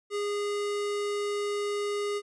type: tone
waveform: square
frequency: 410.3 Hz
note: G#4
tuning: 21 cents flat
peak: -29 dBFS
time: 0.1-2.22 s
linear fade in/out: 50 ms
effects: resampled to 22050 Hz